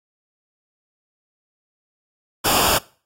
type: noise with comb filter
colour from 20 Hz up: pink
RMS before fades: -17 dBFS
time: 2.44-2.79 s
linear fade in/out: 20 ms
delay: 0.49 ms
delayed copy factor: -0.75
effects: noise-tail reverb RT60 0.4 s tail -23 dB re dry + AAC 48 kbps